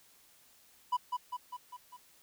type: tone with echo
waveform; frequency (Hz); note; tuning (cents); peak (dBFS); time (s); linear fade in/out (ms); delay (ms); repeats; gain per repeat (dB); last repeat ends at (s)
triangle; 987.8; B5; 0; -25; 0.92-0.97; 10; 200; 5; -4; 1.97
effects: white hiss -63 dBFS RMS until 2.22 s